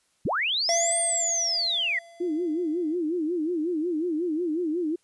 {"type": "linear two-way sweep", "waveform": "sine", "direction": "up then down", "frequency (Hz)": [72.1, 8870, 1870], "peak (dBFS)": -23, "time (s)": [0.25, 1.99], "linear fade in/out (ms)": 5, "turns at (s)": 0.99}
{"type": "tone with exponential decay", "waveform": "square", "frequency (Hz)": 678, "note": "E5", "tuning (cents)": 49, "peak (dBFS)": -23, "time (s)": [0.69, 2.95], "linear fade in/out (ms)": 1, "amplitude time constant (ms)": 490}
{"type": "tone with vibrato", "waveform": "sine", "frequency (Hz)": 330, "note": "E4", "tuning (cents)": 2, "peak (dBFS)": -24, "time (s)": [2.2, 4.96], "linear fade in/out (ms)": 10, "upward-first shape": "sine", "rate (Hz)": 5.5, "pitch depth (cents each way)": 160}
{"effects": ["white hiss -68 dBFS RMS until 5.03 s", "resampled to 24000 Hz"]}